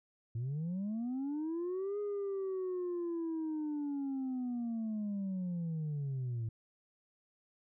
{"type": "linear two-way sweep", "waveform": "sine", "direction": "up then down", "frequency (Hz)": [110, 415.3, 110], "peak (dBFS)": -32, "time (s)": [0.35, 6.49], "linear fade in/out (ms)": 5, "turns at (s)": 1.99, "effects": ["tanh soft clip ceiling -33 dBFS"]}